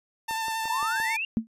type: tone with vibrato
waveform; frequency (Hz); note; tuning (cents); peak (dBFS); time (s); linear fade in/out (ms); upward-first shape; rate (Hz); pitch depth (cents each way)
sawtooth; 893; A5; +25; -24; 0.28-1.17; 10; sine; 11; 17
type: click train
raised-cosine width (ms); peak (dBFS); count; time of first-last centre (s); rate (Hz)
1; -27; 5; 0.31-1.001; 5.79
type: exponential sweep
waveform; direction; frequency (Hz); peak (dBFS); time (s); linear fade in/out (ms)
sine; up; 880 to 2841; -27; 0.68-1.25; 2
type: tone with exponential decay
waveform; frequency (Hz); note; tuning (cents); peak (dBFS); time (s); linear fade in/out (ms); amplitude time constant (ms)
sine; 224.2; A3; +33; -17; 1.37-1.47; 0; 21
effects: resampled to 32000 Hz